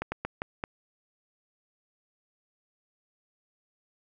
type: slowing click train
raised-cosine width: 0.5 ms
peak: -16 dBFS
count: 5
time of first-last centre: 0.02-0.639 s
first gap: 100 ms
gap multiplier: 1.3
effects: none